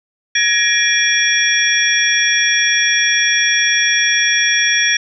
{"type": "tone cluster", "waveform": "sine", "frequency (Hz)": [1691, 1871, 2387, 3365, 5620], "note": ["G#6", "A#6", "D7", "G#7", "F8"], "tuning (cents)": [31, 6, 28, 22, 10], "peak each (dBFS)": -18, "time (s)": [0.35, 4.97], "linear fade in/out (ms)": 5, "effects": []}